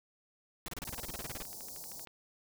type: noise bursts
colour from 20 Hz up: pink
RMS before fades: -41 dBFS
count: 15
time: 0.66-1.424 s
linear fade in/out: 0 ms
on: 22 ms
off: 31 ms
type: band-stop noise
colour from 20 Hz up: white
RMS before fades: -46 dBFS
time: 0.85-2.05 s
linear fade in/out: 0 ms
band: 920 to 4500 Hz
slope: 48 dB/octave
type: click train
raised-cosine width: 0.3 ms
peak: -35 dBFS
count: 12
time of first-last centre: 1.22-2.073 s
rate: 12.9 Hz
effects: none